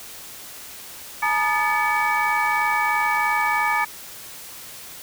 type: tone cluster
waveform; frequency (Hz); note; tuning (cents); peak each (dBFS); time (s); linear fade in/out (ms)
sine; 855 / 938 / 1224 / 1736 / 2268; A5 / A#5 / D#6 / A6 / C#7; -50 / +11 / -29 / -24 / +39; -24; 1.22-3.85; 10
effects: tanh soft clip ceiling -11 dBFS + white hiss -39 dBFS RMS until 5.02 s